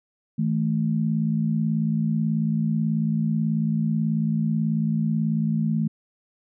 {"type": "tone pair together", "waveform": "sine", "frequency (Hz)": [160, 218.3], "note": ["D#3", "A3"], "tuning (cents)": [49, -13], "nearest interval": "perfect fourth", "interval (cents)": 538, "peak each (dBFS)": -23, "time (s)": [0.38, 5.88], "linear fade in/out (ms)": 10, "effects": []}